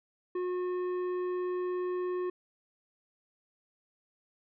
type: tone with tanh clipping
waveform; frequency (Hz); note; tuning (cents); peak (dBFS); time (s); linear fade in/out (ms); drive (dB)
sine; 361.7; F#4; -39; -32; 0.35-2.3; 5; 10
effects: none